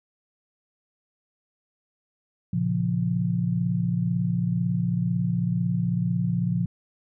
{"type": "chord", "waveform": "sine", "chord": "Bb minor", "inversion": "none", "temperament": "equal", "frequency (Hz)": [116.54, 138.59, 174.61], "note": ["Bb2", "Db3", "F3"], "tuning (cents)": [0, 0, 0], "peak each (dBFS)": [-27, -29, -24], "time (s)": [2.53, 6.66], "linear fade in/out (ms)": 5, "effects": []}